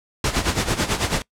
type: noise with tremolo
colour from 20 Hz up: pink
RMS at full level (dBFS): -19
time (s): 0.24-1.22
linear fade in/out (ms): 2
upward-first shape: sine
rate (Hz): 9.1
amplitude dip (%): 75
effects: noise-tail reverb RT60 0.1 s tail -22 dB re dry + low-pass 9000 Hz 12 dB/octave